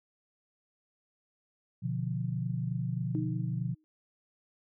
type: chord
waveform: sine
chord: B diminished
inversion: none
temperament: equal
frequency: 123.47 / 146.83 / 174.61 Hz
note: B2 / D3 / F3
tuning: 0 / 0 / 0 cents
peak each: -33 / -36 / -35 dBFS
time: 1.82-3.75 s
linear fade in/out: 20 ms
type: tone with exponential decay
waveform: sine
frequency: 311.1 Hz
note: D#4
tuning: in tune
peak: -30 dBFS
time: 3.15-3.84 s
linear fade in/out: 0 ms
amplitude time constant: 150 ms
effects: none